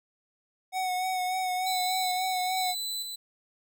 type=tone with vibrato; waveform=square; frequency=740 Hz; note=F#5; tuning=in tune; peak=-28 dBFS; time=0.72-2.75 s; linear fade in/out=50 ms; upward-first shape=sine; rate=3.4 Hz; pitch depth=26 cents each way
type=tone with tremolo; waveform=sawtooth; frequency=3999 Hz; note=B7; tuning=21 cents sharp; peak=-28 dBFS; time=1.66-3.16 s; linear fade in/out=10 ms; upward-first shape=square; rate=1.1 Hz; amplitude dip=40%
effects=none